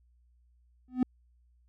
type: tone with exponential growth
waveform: triangle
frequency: 252.8 Hz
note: B3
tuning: 41 cents sharp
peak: -17 dBFS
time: 0.88-1.03 s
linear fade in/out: 2 ms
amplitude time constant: 31 ms
effects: added 60 Hz sine -62 dBFS peak until 1.68 s